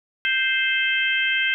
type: harmonic tone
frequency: 523.3 Hz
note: C5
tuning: in tune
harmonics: 3 / 4 / 5 / 6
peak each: -23 / -24 / -25 / -26 dBFS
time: 0.25-1.54 s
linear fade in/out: 0 ms
effects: none